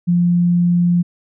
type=tone; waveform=sine; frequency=174.61 Hz; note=F3; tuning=in tune; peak=-11 dBFS; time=0.07-1.03 s; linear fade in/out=20 ms; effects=none